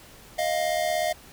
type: tone pair together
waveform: square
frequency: 625.4 / 702 Hz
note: D#5 / F5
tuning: +9 / +9 cents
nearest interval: major second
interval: 200 cents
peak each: -27 dBFS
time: 0.38-1.13 s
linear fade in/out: 10 ms
effects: pink hiss -49 dBFS RMS until 1.32 s